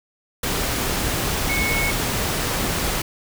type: tone in noise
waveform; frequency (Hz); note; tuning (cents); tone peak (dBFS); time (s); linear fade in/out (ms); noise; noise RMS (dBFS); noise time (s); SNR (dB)
sine; 2200; C#7; -14; -22; 1.49-1.91; 5; pink; -23; 0.43-3.02; -2
effects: none